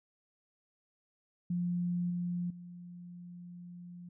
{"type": "tone with level steps", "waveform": "sine", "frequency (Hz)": 175.8, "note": "F3", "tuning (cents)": 12, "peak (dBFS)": [-30, -32, -45], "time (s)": [1.5, 4.09], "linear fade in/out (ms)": 5, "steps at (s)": [2.1, 2.5], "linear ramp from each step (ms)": 5, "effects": []}